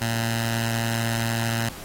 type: tone with notch filter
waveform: 10% pulse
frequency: 114.7 Hz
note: A#2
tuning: 28 cents flat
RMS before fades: -25 dBFS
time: 0.01-1.69 s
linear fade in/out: 5 ms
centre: 420 Hz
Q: 0.61
effects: pink hiss -40 dBFS RMS until 1.84 s + AAC 48 kbps